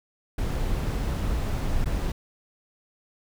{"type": "noise with dropouts", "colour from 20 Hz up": "brown", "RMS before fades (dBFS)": -26, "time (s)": [0.38, 2.12], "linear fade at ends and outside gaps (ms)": 5, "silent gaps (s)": [1.845, 1.857], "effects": []}